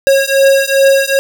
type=beating tone pair; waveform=square; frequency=544 / 546.5 Hz; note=C#5 / C#5; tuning=-33 / -25 cents; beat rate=2.5 Hz; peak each=-11 dBFS; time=0.07-1.19 s; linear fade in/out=0 ms; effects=none